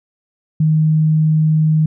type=tone; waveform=sine; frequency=156.1 Hz; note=D#3; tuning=6 cents sharp; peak=-10 dBFS; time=0.6-1.86 s; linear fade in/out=5 ms; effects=none